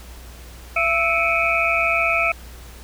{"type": "tone cluster", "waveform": "sine", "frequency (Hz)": [674, 1311, 2242, 2409, 2549], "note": ["E5", "E6", "C#7", "D7", "D#7"], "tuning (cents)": [38, -10, 19, 43, 41], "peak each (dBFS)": -23, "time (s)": [0.76, 2.32], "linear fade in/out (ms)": 5, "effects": ["added 60 Hz sine -38 dBFS peak until 2.83 s", "pink hiss -44 dBFS RMS until 2.83 s"]}